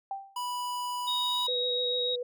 sine tone with exponential decay, 784 Hz, G5, in tune, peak -29 dBFS, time 0.11-0.43 s, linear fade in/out 2 ms, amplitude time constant 68 ms
square tone, 984 Hz, B5, 7 cents flat, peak -32 dBFS, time 0.36-1.47 s, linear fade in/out 5 ms
sine tone with pitch glide, 3756 to 3793 Hz, A#7 to A#7, +12 to +29 cents, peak -28 dBFS, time 1.07-2.16 s, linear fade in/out 10 ms, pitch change +17 cents, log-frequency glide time 1.19-1.42 s
sine tone with vibrato, 493.9 Hz, B4, in tune, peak -31 dBFS, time 1.48-2.23 s, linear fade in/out 5 ms, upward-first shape square, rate 6.8 Hz, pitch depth 14 cents each way
effects none

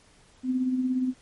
sine tone with tremolo, 255.9 Hz, C4, 38 cents flat, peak -21 dBFS, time 0.43-1.14 s, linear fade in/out 50 ms, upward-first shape sine, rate 17 Hz, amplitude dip 45%, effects pink hiss -58 dBFS RMS until 1.21 s + MP3 48 kbps

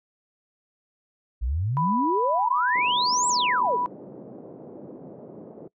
sine exponential two-way sweep, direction up then down, 53.7 to 8010 to 397.6 Hz, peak -23 dBFS, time 1.41-3.77 s, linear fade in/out 20 ms, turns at 3.28 s
sine tone with vibrato, 987.8 Hz, B5, in tune, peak -23 dBFS, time 1.77-3.86 s, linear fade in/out 0 ms, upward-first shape sine, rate 2.4 Hz, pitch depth 9 cents each way
white band-pass noise, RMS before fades -42 dBFS, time 2.75-5.68 s, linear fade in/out 5 ms, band 150 to 520 Hz, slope 24 dB/octave
effects noise-tail reverb RT60 0.1 s tail -22 dB re dry

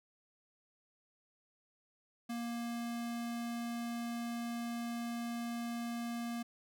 square tone, 235.3 Hz, A#3, 16 cents sharp, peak -38 dBFS, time 2.29-6.43 s, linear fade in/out 10 ms, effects none

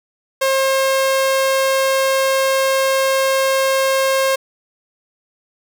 sawtooth tone, 535 Hz, C5, 38 cents sharp, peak -10 dBFS, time 0.41-4.36 s, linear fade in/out 10 ms, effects none

